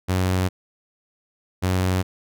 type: tone pair in turn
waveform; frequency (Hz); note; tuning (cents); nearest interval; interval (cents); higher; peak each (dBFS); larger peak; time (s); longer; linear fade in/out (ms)
sawtooth; 92.5 / 92.5; F#2 / F#2; 0 / 0; unison; 0; neither; -15; neither; 0.08-0.49 / 1.62-2.03; neither; 20
effects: none